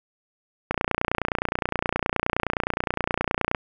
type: click train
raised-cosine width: 0.5 ms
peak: -7 dBFS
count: 85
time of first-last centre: 0.71-3.548 s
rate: 29.6 Hz
effects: none